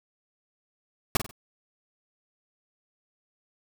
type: noise with echo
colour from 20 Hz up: pink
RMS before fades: -20 dBFS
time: 1.15-1.17 s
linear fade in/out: 2 ms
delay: 47 ms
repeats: 3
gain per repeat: -9 dB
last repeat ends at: 1.311 s
effects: none